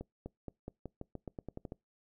accelerating click train, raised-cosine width 2 ms, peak -28 dBFS, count 13, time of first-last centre 0.01-1.721 s, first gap 250 ms, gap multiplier 0.89, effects noise-tail reverb RT60 0.2 s tail -25 dB re dry

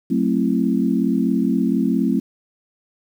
sine chord, F# half-diminished seventh, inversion none, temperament just, 185 / 222 / 266.4 / 333 Hz, F#3 / A3 / C4 / E4, 0 / +16 / +31 / +18 cents, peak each -22 / -20 / -20 / -25 dBFS, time 0.1-2.2 s, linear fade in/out 10 ms, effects 8-bit

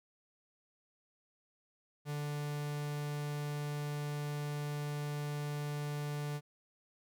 45% pulse tone, 146.83 Hz, D3, in tune, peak -36 dBFS, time 2.05-6.41 s, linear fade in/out 50 ms, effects none

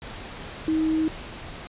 sine tone in noise, 316.4 Hz, D#4, 29 cents sharp, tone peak -20 dBFS, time 0.68-1.08 s, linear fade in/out 0 ms, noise pink, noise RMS -38 dBFS, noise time 0.02-1.67 s, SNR +15 dB, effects resampled to 8000 Hz

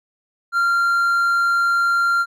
triangle tone, 1385 Hz, F6, 15 cents flat, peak -13 dBFS, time 0.52-2.26 s, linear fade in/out 50 ms, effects none

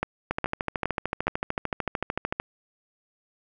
two click trains, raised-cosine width 0.5 ms, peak -10 / -11 dBFS, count 4 / 29, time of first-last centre 0.03-1.27 / 0.31-2.4 s, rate 2.42 / 13.4 Hz, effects none

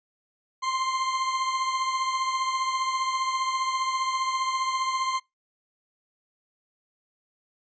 40% pulse beating tone pair, 1046.5 / 1061.5 Hz, C6 / C6, 0 / +25 cents, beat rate 15 Hz, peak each -25 / -32 dBFS, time 0.62-5.2 s, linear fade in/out 20 ms, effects noise-tail reverb RT60 0.2 s tail -25 dB re dry + resampled to 16000 Hz

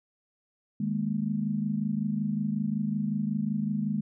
sine chord, D# suspended fourth, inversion none, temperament equal, 155.56 / 207.7 / 233.1 Hz, D#3 / G#3 / A#3, 0 / 0 / 0 cents, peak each -33 / -28 / -33 dBFS, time 0.8-4.01 s, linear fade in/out 5 ms, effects none

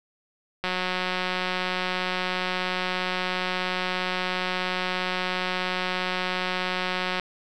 click train, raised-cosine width 0.3 ms, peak -11 dBFS, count 1201, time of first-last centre 0.64-7.197 s, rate 183 Hz, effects none

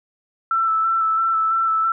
sine tone with vibrato, 1327 Hz, E6, 11 cents sharp, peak -16 dBFS, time 0.51-1.92 s, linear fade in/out 2 ms, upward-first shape square, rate 3 Hz, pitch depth 16 cents each way, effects none

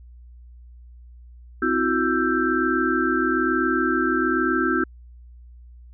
sine tone cluster, 258.2 / 325.1 / 366.2 / 1330 / 1570 Hz, C4 / E4 / F#4 / E6 / G6, -23 / -24 / -18 / +15 / +2 cents, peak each -25 dBFS, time 1.62-4.84 s, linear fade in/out 5 ms, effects added 60 Hz sine -42 dBFS peak until 5.93 s

